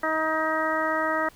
harmonic tone, 315.8 Hz, D#4, 26 cents sharp, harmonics 1 / 2 / 3 / 4 / 5 / 6, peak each -32 / -28 / -31 / -28 / -32 / -30 dBFS, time 0.03-1.29 s, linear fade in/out 5 ms, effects pink hiss -54 dBFS RMS until 1.35 s

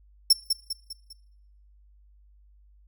sawtooth tone with echo, 5400 Hz, E8, 41 cents sharp, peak -11 dBFS, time 0.3-0.33 s, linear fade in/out 5 ms, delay 200 ms, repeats 4, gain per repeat -7 dB, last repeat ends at 1.13 s, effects noise-tail reverb RT60 0.9 s tail -22 dB re dry + added 50 Hz sine -54 dBFS peak until 2.87 s

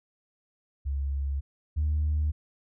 sine tone pair in turn, 69.3 / 75.66 Hz, C#2 / D#2, 0 / -48 cents, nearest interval major second, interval 152 cents, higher second, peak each -26 / -22 dBFS, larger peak second, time 0.85-1.41 / 1.76-2.32 s, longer neither, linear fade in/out 20 ms, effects tanh soft clip ceiling -20 dBFS

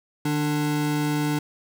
square tone pair together, 150 / 295 Hz, D3 / D4, +37 / +8 cents, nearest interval octave, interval 1171 cents, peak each -26 / -25 dBFS, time 0.25-1.39 s, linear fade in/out 5 ms, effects none

